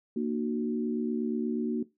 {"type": "chord", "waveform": "sine", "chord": "Bb augmented", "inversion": "none", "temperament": "equal with one note detuned", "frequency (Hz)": [233.1, 301.1, 370], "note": ["Bb3", "D4", "F#4"], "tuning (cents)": [0, 43, 0], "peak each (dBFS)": [-29, -34, -33], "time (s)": [0.16, 1.83], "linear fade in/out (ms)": 5, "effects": ["noise-tail reverb RT60 0.2 s tail -18 dB re dry"]}